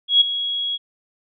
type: tone with ADSR envelope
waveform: sine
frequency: 3322 Hz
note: G#7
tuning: in tune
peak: -8 dBFS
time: 0.08-0.78 s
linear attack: 130 ms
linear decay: 11 ms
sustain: -13 dB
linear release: 31 ms
effects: none